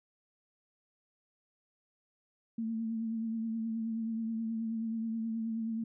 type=tone with vibrato; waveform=sine; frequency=225.1 Hz; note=A3; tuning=40 cents sharp; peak=-32 dBFS; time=2.58-5.84 s; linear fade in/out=5 ms; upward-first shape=triangle; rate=9.4 Hz; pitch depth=38 cents each way; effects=none